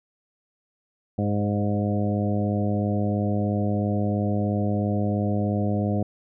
harmonic tone with a mistuned harmonic, 103 Hz, G#2, 14 cents flat, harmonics 1 / 2 / 3 / 4 / 5 / 6 / 7, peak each -25 / -25 / -31 / -35 / -33 / -34 / -35 dBFS, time 1.18-6.03 s, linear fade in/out 5 ms, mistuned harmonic 5, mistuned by +20 cents, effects none

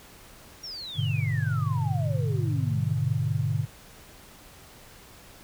sine exponential sweep, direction down, 5690 to 116.54 Hz, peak -35 dBFS, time 0.63-3.13 s, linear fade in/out 10 ms
sine chord, G# diminished, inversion none, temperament just, 103.83 / 124.59 / 149.51 Hz, G#2 / B2 / D3, 0 / +16 / +31 cents, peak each -28 dBFS, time 0.95-3.67 s, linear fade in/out 50 ms
effects pink hiss -50 dBFS RMS until 5.43 s

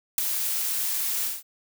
blue noise with ADSR envelope, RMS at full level -17 dBFS, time 0.18-1.43 s, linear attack 4 ms, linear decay 5 ms, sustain -10 dB, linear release 180 ms, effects none

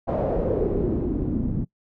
pink noise with low-pass filter sweep, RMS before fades -24 dBFS, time 0.07-1.65 s, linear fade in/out 20 ms, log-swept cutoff 660 to 210 Hz, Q 3.5, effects noise-tail reverb RT60 0.1 s tail -22 dB re dry

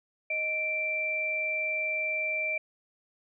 sine tone pair together, 624 / 2349 Hz, D#5 / D7, +5 / 0 cents, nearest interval octave + major seventh, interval 2295 cents, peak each -36 / -28 dBFS, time 0.3-2.58 s, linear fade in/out 5 ms, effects none

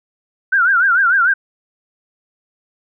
sine tone with vibrato, 1485 Hz, F#6, 6 cents sharp, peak -10 dBFS, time 0.52-1.34 s, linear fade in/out 10 ms, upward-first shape triangle, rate 6.7 Hz, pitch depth 180 cents each way, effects none

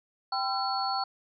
sine tone cluster, 783 / 1016 / 1352 / 4403 Hz, G5 / B5 / E6 / C#8, -2 / +49 / +43 / -13 cents, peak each -30 / -36 / -34 / -33 dBFS, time 0.32-1.04 s, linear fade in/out 5 ms, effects none

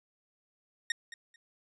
sawtooth tone with echo, 1857 Hz, A#6, 7 cents flat, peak -24 dBFS, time 0.9-0.92 s, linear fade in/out 2 ms, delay 220 ms, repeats 2, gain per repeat -15 dB, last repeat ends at 1.36 s, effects resampled to 22050 Hz

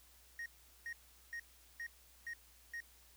triangle tone bursts, 1867 Hz, A#6, 2 cents sharp, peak -40 dBFS, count 6, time 0.39-2.804 s, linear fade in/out 2 ms, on 69 ms, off 400 ms, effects added 60 Hz sine -67 dBFS peak until 3.16 s + white hiss -65 dBFS RMS until 3.16 s

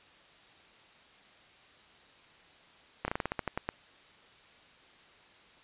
slowing click train, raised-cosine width 0.5 ms, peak -16 dBFS, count 11, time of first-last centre 3.05-3.69 s, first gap 30 ms, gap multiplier 1.16, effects white hiss -58 dBFS RMS until 5.63 s + resampled to 8000 Hz

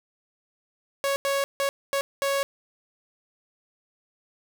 sawtooth tone bursts at uneven times, 554.4 Hz, C#5, in tune, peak -19 dBFS, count 5, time 1.04-1.16 / 1.25-1.44 / 1.6-1.69 / 1.93-2.01 / 2.22-2.43 s, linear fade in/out 0 ms, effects none

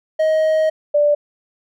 triangle / sine tone pair in turn, 629 / 587.6 Hz, D#5 / D5, +19 / +1 cents, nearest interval minor second, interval 118 cents, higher first, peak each -11 / -11 dBFS, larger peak neither, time 0.19-0.7 / 0.94-1.15 s, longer first, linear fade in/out 10 ms, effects none

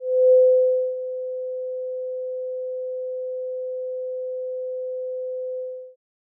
sine tone with ADSR envelope, 510 Hz, C5, 44 cents flat, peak -10 dBFS, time 0-5.96 s, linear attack 320 ms, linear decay 630 ms, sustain -16 dB, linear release 370 ms, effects none

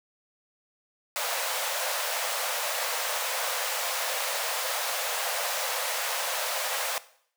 pink high-pass noise, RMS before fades -30 dBFS, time 1.16-6.98 s, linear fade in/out 0 ms, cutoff 490 Hz, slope 96 dB/octave, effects noise-tail reverb RT60 0.6 s tail -17 dB re dry

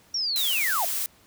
sine linear sweep, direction down, 5660 to 622.3 Hz, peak -24 dBFS, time 0.14-0.85 s, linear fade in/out 5 ms
blue noise, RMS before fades -28 dBFS, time 0.36-1.06 s, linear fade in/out 0 ms
effects pink hiss -57 dBFS RMS until 1.26 s + high-pass 60 Hz 12 dB/octave

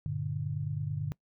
sine chord, G minor, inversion none, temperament just, 98 / 117.6 / 147 Hz, G2 / Bb2 / D3, 0 / +16 / +2 cents, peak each -37 / -38 / -33 dBFS, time 0.06-1.12 s, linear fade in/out 0 ms, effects noise-tail reverb RT60 0.1 s tail -23 dB re dry

